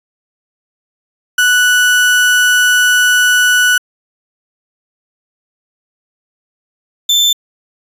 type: tone pair in turn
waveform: 35% pulse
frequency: 1480 / 3541 Hz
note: F#6 / A7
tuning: 0 / +10 cents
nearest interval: octave + minor third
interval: 1510 cents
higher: second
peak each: -6 dBFS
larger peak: neither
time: 1.38-3.78 / 7.09-7.33 s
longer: first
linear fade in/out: 5 ms
effects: resampled to 32000 Hz

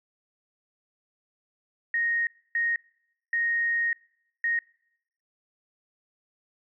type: tone bursts at uneven times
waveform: sine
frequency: 1864.7 Hz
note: A#6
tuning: in tune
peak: -23 dBFS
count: 4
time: 1.94-2.27 / 2.55-2.76 / 3.33-3.93 / 4.44-4.59 s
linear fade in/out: 2 ms
effects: noise-tail reverb RT60 0.8 s tail -25 dB re dry

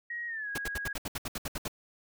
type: tone with pitch glide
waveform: sine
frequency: 1892 to 1647.1 Hz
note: A#6 to G#6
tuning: +25 to -15 cents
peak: -34 dBFS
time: 0.1-0.93 s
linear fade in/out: 5 ms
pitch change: -240 cents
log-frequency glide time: 0.27-0.49 s
type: noise bursts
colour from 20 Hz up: pink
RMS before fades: -35 dBFS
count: 12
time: 0.55-1.681 s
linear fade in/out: 5 ms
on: 31 ms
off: 69 ms
effects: none

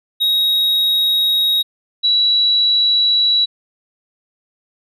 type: tone pair in turn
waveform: triangle / sine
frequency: 3787 / 3918 Hz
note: A#7 / B7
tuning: +27 / -15 cents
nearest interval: minor second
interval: 58 cents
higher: second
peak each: -11 dBFS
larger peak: neither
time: 0.2-1.63 / 2.03-3.46 s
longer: neither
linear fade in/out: 20 ms
effects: none

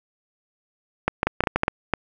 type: clicks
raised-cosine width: 0.5 ms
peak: -4 dBFS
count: 10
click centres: 1.08 / 1.231 / 1.27 / 1.406 / 1.438 / 1.472 / 1.56 / 1.634 / 1.681 / 1.937 s
effects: none

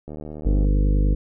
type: click train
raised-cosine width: 2 ms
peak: -22 dBFS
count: 44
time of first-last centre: 0.08-0.646 s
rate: 76 Hz
type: harmonic tone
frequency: 50.2 Hz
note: G1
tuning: 42 cents sharp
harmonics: 1 / 2 / 3 / 4 / 5 / 6 / 7 / 8 / 9 / 10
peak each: -16 / -29 / -27 / -32 / -32 / -31 / -44 / -42 / -37 / -38 dBFS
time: 0.45-1.15 s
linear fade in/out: 10 ms
effects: none

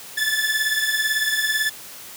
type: beating tone pair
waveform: sawtooth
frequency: 1730 / 1748 Hz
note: A6 / A6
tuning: -30 / -12 cents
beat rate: 18 Hz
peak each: -19 dBFS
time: 0.17-1.7 s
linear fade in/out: 10 ms
effects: white hiss -39 dBFS RMS until 2.16 s + high-pass 80 Hz 12 dB/octave

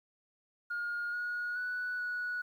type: tone with pitch steps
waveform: sine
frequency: 1424 / 1447 / 1480 / 1467 Hz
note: F6 / F#6 / F#6 / F#6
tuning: +33 / -39 / 0 / -15 cents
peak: -32 dBFS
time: 0.7-2.42 s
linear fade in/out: 10 ms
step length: 430 ms
effects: tanh soft clip ceiling -30 dBFS + 11-bit

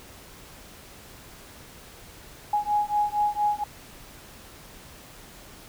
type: beating tone pair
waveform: sine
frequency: 830.6 / 834.9 Hz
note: G#5 / G#5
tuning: 0 / +9 cents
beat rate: 4.3 Hz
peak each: -25 dBFS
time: 2.53-3.64 s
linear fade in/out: 5 ms
effects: pink hiss -47 dBFS RMS until 5.68 s

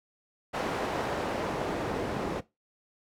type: noise with band-pass filter sweep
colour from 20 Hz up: pink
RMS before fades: -32 dBFS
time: 0.53-2.41 s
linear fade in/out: 20 ms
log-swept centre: 700 to 370 Hz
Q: 0.72
effects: noise-tail reverb RT60 0.2 s tail -18 dB re dry

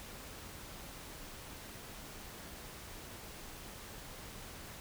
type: silence
effects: pink hiss -49 dBFS RMS until 4.8 s

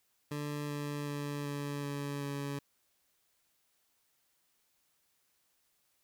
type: tone with pitch steps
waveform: 20% pulse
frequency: 146.83 / 145.73 / 144.64 / 143.56 / 142.49 / 141.42 Hz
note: D3 / D3 / D3 / D3 / C#3 / C#3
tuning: 0 / -13 / -26 / -39 / +48 / +35 cents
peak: -31 dBFS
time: 0.31-2.59 s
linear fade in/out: 5 ms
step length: 380 ms
effects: white hiss -75 dBFS RMS until 6.03 s

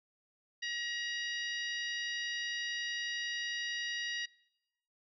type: harmonic tone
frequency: 951 Hz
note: A#5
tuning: 34 cents sharp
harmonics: 2 / 3 / 4 / 5 / 6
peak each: -38 / -42 / -44 / -46 / -48 dBFS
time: 0.62-4.26 s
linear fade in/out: 10 ms
effects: noise-tail reverb RT60 1.0 s tail -25 dB re dry

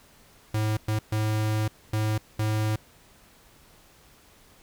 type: tone bursts at uneven times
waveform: square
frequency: 107.9 Hz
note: A2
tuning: 33 cents flat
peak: -24 dBFS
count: 5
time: 0.54-0.77 / 0.88-0.99 / 1.12-1.68 / 1.93-2.18 / 2.39-2.76 s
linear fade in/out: 5 ms
effects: pink hiss -56 dBFS RMS until 4.62 s

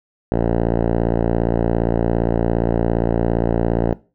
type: tone with low-pass filter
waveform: 5% pulse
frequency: 57.4 Hz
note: A#1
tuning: 26 cents flat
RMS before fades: -18 dBFS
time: 0.32-3.93 s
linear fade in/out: 0 ms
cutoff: 750 Hz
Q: 0.65
effects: noise-tail reverb RT60 0.3 s tail -19 dB re dry

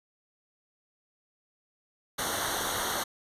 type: noise with comb filter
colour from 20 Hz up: pink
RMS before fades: -31 dBFS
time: 2.18-3.04 s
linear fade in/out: 10 ms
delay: 0.4 ms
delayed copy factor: -0.85
effects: resampled to 32000 Hz

